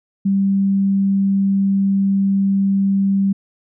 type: tone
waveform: sine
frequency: 196 Hz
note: G3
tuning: in tune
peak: -13 dBFS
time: 0.25-3.33 s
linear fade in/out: 10 ms
effects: none